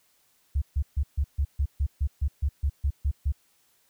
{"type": "tone bursts", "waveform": "sine", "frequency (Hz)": 70.6, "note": "C#2", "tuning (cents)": 32, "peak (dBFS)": -21, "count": 14, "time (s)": [0.55, 3.322], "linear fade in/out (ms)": 10, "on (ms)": 68, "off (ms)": 140, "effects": ["white hiss -66 dBFS RMS until 3.89 s"]}